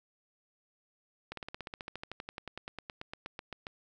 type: slowing click train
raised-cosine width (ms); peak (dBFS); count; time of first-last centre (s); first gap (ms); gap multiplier
0.3; -24; 27; 1.32-3.669; 53; 1.04
effects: none